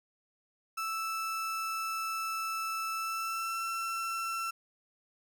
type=tone with pitch glide; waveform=35% pulse; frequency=1318.5 to 1343.1 Hz; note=E6 to E6; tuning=0 to +32 cents; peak=-31 dBFS; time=0.77-4.51 s; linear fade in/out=10 ms; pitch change=+32 cents; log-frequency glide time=2.95-3.63 s; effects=12-bit